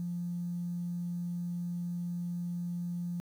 triangle tone, 174.3 Hz, F3, 3 cents flat, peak -29 dBFS, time 0-3.2 s, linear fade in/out 0 ms, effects tanh soft clip ceiling -31 dBFS + 10-bit

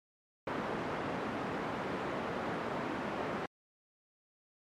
pink band-pass noise, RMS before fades -37 dBFS, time 0.47-3.46 s, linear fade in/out 2 ms, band 200 to 1500 Hz, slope 12 dB/octave, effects MP3 64 kbps

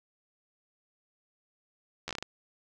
slowing click train, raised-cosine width 0.2 ms, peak -18 dBFS, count 7, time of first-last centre 2.08-2.226 s, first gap 12 ms, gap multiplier 1.28, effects none

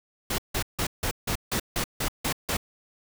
pink noise bursts, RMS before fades -27 dBFS, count 10, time 0.3-2.57 s, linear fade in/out 5 ms, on 83 ms, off 160 ms, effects none

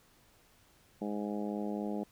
harmonic tone, 103.83 Hz, G#2, in tune, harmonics 2 / 3 / 4 / 5 / 6 / 7 / 8, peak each -36 / -40 / -42 / -44 / -46 / -47 / -48 dBFS, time 1.01-2.04 s, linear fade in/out 10 ms, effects pink hiss -65 dBFS RMS until 2.11 s

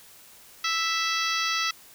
harmonic tone, 659.3 Hz, E5, in tune, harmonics 2 / 3 / 4 / 5 / 6 / 7 / 8 / 9, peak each -29 / -31 / -32 / -33 / -34 / -34 / -35 / -36 dBFS, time 0.64-1.71 s, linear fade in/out 5 ms, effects white hiss -51 dBFS RMS until 1.94 s

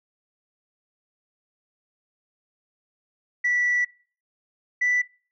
sine tone pair in turn, 1958 / 1976.2 Hz, B6 / B6, -15 / +1 cents, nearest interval unison, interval 16 cents, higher second, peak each -18 dBFS, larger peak neither, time 3.44-3.85 / 4.81-5.02 s, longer first, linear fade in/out 10 ms, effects noise-tail reverb RT60 0.4 s tail -21 dB re dry + tanh soft clip ceiling -16 dBFS

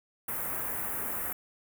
white band-stop noise, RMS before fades -34 dBFS, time 0.28-1.33 s, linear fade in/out 5 ms, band 1900 to 11000 Hz, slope 24 dB/octave, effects none

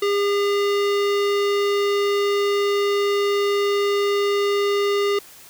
square tone with low-pass filter, 404.8 Hz, G#4, 44 cents flat, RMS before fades -20 dBFS, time 0.02-5.19 s, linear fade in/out 5 ms, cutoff 4500 Hz, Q 1.1, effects white hiss -45 dBFS RMS until 5.49 s

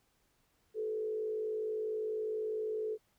sine tone with frequency modulation, 433.9 Hz, A4, 24 cents flat, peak -33 dBFS, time 0.74-2.98 s, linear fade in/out 50 ms, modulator 52.3 Hz, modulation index 0.53, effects pink hiss -74 dBFS RMS until 3.18 s

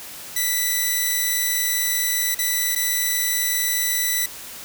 5% pulse tone with dropouts, 1975.5 Hz, B6, in tune, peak -9 dBFS, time 0.36-4.26 s, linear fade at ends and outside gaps 5 ms, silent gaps 2.347-2.388 / 2.751-2.759 s, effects white hiss -37 dBFS RMS until 4.64 s

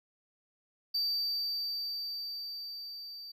triangle tone with level ramp, 4638 Hz, D8, 22 cents flat, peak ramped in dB -27 to -42 dBFS, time 0.94-3.32 s, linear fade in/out 10 ms, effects none

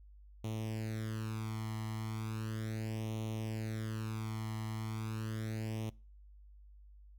sawtooth tone with flanger, 110 Hz, A2, in tune, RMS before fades -39 dBFS, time 0.44-5.9 s, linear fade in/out 5 ms, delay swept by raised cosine 0.31 to 0.98 ms, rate 0.36 Hz, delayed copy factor +0.8, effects noise-tail reverb RT60 0.4 s tail -25 dB re dry + added 50 Hz sine -54 dBFS peak until 7.18 s

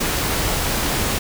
pink noise, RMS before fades -21 dBFS, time 0-1.19 s, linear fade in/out 10 ms, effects none

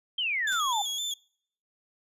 sine exponential sweep, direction down, 3214 to 784 Hz, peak -26 dBFS, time 0.18-0.82 s, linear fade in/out 5 ms
30% pulse tone with vibrato, 3430 Hz, A7, 45 cents flat, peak -27 dBFS, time 0.47-1.14 s, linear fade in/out 5 ms, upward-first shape square, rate 3.9 Hz, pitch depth 53 cents each way
white noise with exponential decay, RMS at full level -38 dBFS, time 0.52-0.67 s, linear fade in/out 0 ms, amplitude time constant 32 ms
effects noise-tail reverb RT60 0.6 s tail -25 dB re dry + resampled to 32000 Hz

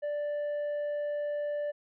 sine tone with tanh clipping, 587.3 Hz, D5, in tune, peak -31 dBFS, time 0.02-1.72 s, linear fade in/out 20 ms, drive 4 dB, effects none

